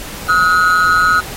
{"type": "ring-modulated tone", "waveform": "triangle", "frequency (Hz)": 1362, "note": "F6", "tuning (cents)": -44, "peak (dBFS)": -4, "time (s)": [0.28, 1.21], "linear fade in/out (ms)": 20, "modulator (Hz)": 87.1, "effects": ["pink hiss -29 dBFS RMS until 1.36 s", "AAC 48 kbps"]}